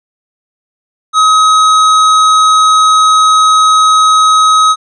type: tone with hard clipping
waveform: triangle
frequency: 1270 Hz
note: D#6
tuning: 35 cents sharp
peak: -6 dBFS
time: 1.13-4.76 s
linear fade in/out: 50 ms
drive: 17 dB
effects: resampled to 22050 Hz